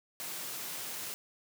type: high-pass noise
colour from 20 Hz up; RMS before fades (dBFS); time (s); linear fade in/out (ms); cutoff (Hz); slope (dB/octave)
white; -40; 0.2-1.14; 0; 110; 48
effects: none